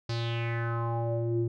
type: tone with low-pass filter sweep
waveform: square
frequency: 116.54 Hz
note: A#2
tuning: in tune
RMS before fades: -30 dBFS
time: 0.09-1.48 s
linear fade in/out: 5 ms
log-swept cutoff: 4900 to 290 Hz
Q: 4.2
effects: none